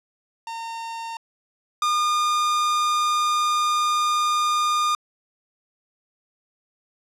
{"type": "tone pair in turn", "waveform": "45% pulse", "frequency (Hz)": [914, 1214.2], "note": ["A#5", "D#6"], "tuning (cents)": [-34, -43], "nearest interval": "perfect fourth", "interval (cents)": 491, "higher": "second", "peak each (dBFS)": [-30, -19], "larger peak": "second", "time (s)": [[0.47, 1.17], [1.82, 4.95]], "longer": "second", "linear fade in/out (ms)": 2, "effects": ["low-pass 8000 Hz 12 dB/octave"]}